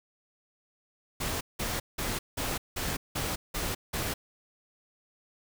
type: noise bursts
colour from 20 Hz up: pink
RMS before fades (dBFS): -32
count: 8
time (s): 1.2-4.14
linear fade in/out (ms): 10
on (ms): 210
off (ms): 180
effects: none